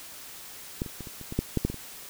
clicks, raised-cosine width 3 ms, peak -15 / -26 / -25 / -28 / -29 / -22 / -11 / -11 / -11 / -20 / -26 dBFS, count 11, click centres 0.819 / 0.862 / 1.007 / 1.072 / 1.213 / 1.324 / 1.39 / 1.573 / 1.65 / 1.7 / 1.743 s, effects white hiss -44 dBFS RMS until 2.09 s

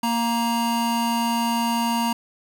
square tone pair together, 233.1 / 938.6 Hz, A#3 / A#5, 0 / +12 cents, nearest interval 2 octaves, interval 2412 cents, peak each -24 dBFS, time 0.03-2.13 s, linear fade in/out 5 ms, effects 8-bit

